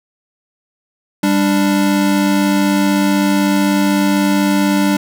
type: tone pair together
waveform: square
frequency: 197.73 / 293.7 Hz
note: G3 / D4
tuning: +15 / 0 cents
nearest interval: perfect fifth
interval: 685 cents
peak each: -15 dBFS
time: 1.23-4.97 s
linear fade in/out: 5 ms
effects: none